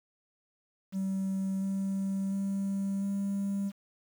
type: tone with pitch steps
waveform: triangle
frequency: 192.2 / 194.21 / 196.24 / 198.29 Hz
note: G3 / G3 / G3 / G3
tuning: -34 / -16 / +2 / +20 cents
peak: -26 dBFS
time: 0.92-3.72 s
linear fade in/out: 50 ms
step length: 700 ms
effects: tanh soft clip ceiling -24 dBFS + 9-bit